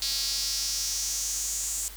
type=tone with high-pass filter sweep; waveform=sawtooth; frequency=273.5 Hz; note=C#4; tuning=23 cents flat; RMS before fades=-30 dBFS; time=0.02-1.88 s; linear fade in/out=0 ms; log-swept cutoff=4500 to 7400 Hz; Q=3.8; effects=added 50 Hz sine -45 dBFS peak until 1.96 s + white hiss -45 dBFS RMS until 1.96 s